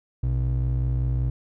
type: ring-modulated tone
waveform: triangle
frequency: 92.5 Hz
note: F#2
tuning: in tune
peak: -16 dBFS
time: 0.23-1.3 s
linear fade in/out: 5 ms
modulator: 32.6 Hz
effects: none